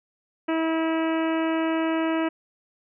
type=harmonic tone with a mistuned harmonic; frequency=323.4 Hz; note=E4; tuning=33 cents flat; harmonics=1 / 2 / 3 / 4 / 5 / 6 / 7 / 8 / 9; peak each=-23 / -29 / -33 / -35 / -37 / -39 / -40 / -41 / -42 dBFS; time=0.48-2.29 s; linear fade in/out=10 ms; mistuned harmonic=7; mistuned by=+25 cents; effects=none